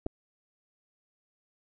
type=clicks; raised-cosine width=2 ms; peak=-25 / -18 dBFS; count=2; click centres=0.062 / 0.065 s; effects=none